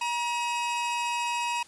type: tone pair together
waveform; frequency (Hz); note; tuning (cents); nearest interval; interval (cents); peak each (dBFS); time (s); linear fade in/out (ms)
45% pulse; 953 / 2546; A#5 / D#7; +38 / +39; octave + perfect fourth; 1701; -28 / -33; 0.01-1.63; 5
effects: white hiss -53 dBFS RMS until 1.67 s + resampled to 22050 Hz